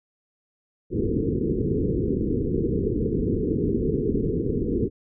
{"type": "low-pass noise", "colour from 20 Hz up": "white", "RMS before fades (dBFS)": -24, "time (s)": [0.9, 4.9], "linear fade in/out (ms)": 50, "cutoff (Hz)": 460, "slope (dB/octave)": 96, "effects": []}